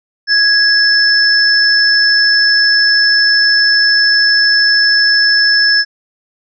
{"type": "tone pair together", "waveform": "sine", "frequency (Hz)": [1661.2, 5274], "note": ["G#6", "E8"], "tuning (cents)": [0, 0], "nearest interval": "octave + minor sixth", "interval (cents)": 2000, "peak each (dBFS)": -10, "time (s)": [0.27, 5.85], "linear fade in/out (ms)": 50, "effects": []}